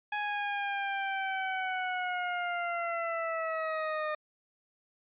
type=linear sweep; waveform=20% pulse; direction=down; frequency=836 to 609 Hz; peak=-26 dBFS; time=0.12-4.15 s; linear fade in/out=5 ms; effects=resampled to 8000 Hz